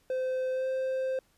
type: tone with pitch glide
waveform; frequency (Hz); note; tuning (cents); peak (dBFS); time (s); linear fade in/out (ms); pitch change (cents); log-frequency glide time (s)
triangle; 516 to 523.2; C5 to C5; -24 to 0; -26; 0.1-1.19; 2; +24; 0.52-0.67
effects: pink hiss -68 dBFS RMS until 1.37 s + resampled to 32000 Hz